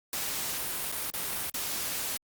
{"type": "noise with dropouts", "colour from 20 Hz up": "white", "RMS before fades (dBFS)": -33, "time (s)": [0.13, 2.17], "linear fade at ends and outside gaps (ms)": 1, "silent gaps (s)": [[0.917, 0.923], [1.102, 1.138], [1.499, 1.542]], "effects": ["Opus 48 kbps"]}